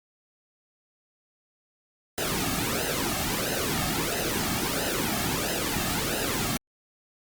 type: noise with flanger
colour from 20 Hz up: pink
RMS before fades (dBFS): -28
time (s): 2.18-6.57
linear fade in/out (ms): 0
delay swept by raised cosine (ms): 0.87 to 2.07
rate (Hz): 1.5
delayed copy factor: -0.75
effects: Opus 48 kbps